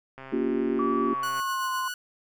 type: click train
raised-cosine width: 0.5 ms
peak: -27 dBFS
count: 163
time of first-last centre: 0.18-1.398 s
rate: 133 Hz
type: chord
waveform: sine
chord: G half-diminished seventh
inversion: first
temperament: just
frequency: 235.2 / 282.2 / 352.8 / 392 Hz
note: Bb3 / Db4 / F4 / G4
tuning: +16 / +31 / +18 / 0 cents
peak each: -29 dBFS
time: 0.32-1.14 s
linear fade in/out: 10 ms
type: tone with pitch glide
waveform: sine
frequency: 1149 to 1041.5 Hz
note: D6 to C6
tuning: -38 to -8 cents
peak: -27 dBFS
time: 0.79-1.88 s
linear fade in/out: 2 ms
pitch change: -170 cents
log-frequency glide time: 1.02-1.71 s
type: tone with tremolo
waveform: sawtooth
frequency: 1473 Hz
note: F#6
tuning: 8 cents flat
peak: -27 dBFS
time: 1.23-1.94 s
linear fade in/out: 2 ms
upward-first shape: sine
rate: 7.9 Hz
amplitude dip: 35%
effects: none